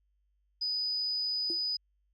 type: tone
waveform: sine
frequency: 4978 Hz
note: D#8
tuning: in tune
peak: -29 dBFS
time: 0.61-1.77 s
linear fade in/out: 10 ms
type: tone with exponential decay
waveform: sine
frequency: 339.7 Hz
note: F4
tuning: 48 cents flat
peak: -33 dBFS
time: 1.5-1.62 s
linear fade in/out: 1 ms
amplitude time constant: 24 ms
effects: tanh soft clip ceiling -22 dBFS + added 50 Hz sine -70 dBFS peak until 2.13 s